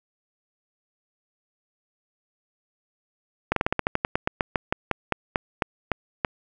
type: slowing click train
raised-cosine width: 0.5 ms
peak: -6 dBFS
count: 20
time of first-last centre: 3.52-6.248 s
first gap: 43 ms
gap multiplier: 1.12
effects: none